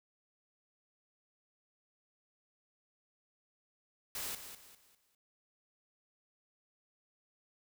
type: noise with echo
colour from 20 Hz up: white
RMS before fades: -40 dBFS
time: 4.15-4.35 s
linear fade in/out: 2 ms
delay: 200 ms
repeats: 4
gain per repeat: -9 dB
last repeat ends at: 5.15 s
effects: none